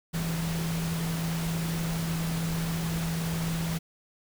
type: tone in noise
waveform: sine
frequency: 164.81 Hz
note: E3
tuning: in tune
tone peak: -28 dBFS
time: 0.13-3.79 s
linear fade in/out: 20 ms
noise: pink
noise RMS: -36 dBFS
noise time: 0.13-3.79 s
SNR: +5 dB
effects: none